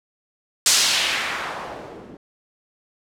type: noise with low-pass filter sweep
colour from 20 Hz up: blue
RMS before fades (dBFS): -23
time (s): 0.66-2.17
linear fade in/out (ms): 2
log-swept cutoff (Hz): 7100 to 270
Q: 1.2
effects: none